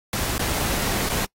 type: noise with dropouts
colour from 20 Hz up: pink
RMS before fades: -25 dBFS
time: 0.13-1.25 s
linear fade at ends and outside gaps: 2 ms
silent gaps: 0.381-0.393 / 1.089-1.096 s
effects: noise-tail reverb RT60 0.1 s tail -24 dB re dry + AAC 48 kbps